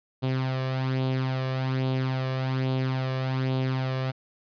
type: tone with flanger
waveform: sawtooth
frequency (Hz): 130.81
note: C3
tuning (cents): 0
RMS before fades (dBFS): -27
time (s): 0.22-4.12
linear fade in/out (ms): 20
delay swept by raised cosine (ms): 0.26 to 1.76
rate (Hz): 1.2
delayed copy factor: +0.55
effects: resampled to 11025 Hz